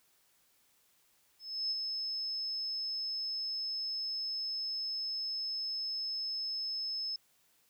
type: tone with ADSR envelope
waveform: sine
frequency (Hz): 5210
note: E8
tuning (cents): -21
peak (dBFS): -30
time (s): 1.39-7.16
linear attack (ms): 320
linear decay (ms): 27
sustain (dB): -4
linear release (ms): 3
effects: white hiss -70 dBFS RMS until 7.69 s